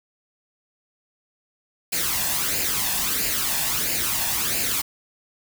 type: noise with flanger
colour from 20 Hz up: white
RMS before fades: -24 dBFS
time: 1.92-4.82 s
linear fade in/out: 10 ms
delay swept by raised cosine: 0.42 to 1.17 ms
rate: 1.5 Hz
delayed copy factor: +0.6
effects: none